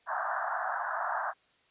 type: band-pass noise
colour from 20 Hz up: pink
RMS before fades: -33 dBFS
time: 0.06-1.34 s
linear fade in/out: 50 ms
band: 640 to 1700 Hz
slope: 96 dB/octave
effects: white hiss -67 dBFS RMS until 1.7 s + resampled to 8000 Hz